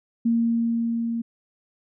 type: tone with level ramp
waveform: sine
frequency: 231.5 Hz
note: A#3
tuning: 12 cents flat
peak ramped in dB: -17 to -24 dBFS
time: 0.25-1.22 s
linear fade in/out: 10 ms
effects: none